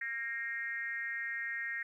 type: tone with frequency modulation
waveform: sine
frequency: 1864.7 Hz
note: A#6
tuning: in tune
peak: -35 dBFS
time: 0.01-1.83 s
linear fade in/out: 5 ms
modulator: 248 Hz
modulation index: 0.95
effects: 12-bit